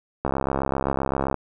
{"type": "click train", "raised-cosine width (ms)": 1, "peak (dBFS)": -9, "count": 75, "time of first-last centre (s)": [0.25, 1.343], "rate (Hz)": 67.7, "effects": []}